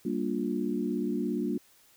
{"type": "chord", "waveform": "sine", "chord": "G minor seventh", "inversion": "none", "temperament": "equal with one note detuned", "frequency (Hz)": [196, 233.1, 293.7, 353.9], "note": ["G3", "Bb3", "D4", "F4"], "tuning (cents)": [0, 0, 0, 23], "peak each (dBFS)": [-34, -32, -33, -34], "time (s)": [0.05, 1.58], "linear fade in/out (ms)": 5, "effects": ["white hiss -61 dBFS RMS until 1.96 s"]}